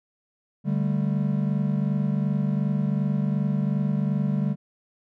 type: chord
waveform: triangle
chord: D suspended fourth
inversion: none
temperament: equal with one note detuned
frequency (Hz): 146.83 / 196 / 218.7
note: D3 / G3 / A3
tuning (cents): 0 / 0 / -10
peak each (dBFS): -23 / -23 / -28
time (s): 0.64-4.56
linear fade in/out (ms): 50
effects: none